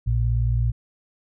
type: tone pair together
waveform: sine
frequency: 58.41 / 116.54 Hz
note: A#1 / A#2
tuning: +4 / 0 cents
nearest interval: octave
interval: 1196 cents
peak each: -21 dBFS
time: 0.06-0.72 s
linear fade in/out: 20 ms
effects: none